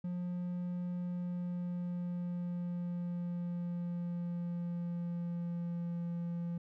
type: tone with pitch glide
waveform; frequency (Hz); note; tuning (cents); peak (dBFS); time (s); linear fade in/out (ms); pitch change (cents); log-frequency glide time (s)
triangle; 177.5 to 171.45; F3 to F3; +28 to -32; -33; 0.04-6.58; 5; -60; 0.95-6.08
effects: none